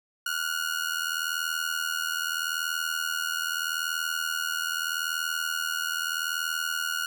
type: ring-modulated tone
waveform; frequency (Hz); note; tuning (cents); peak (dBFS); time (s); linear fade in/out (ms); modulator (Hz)
sawtooth; 1439; F#6; -49; -21; 0.26-7.06; 2; 40.4
effects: none